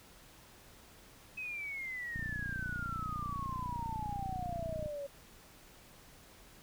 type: exponential sweep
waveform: sine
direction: down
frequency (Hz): 2566 to 554.4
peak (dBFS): -38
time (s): 1.37-5.07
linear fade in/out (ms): 10
type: click train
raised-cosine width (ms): 5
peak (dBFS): -29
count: 82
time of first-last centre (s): 2.16-4.86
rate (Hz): 30
effects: pink hiss -58 dBFS RMS until 6.62 s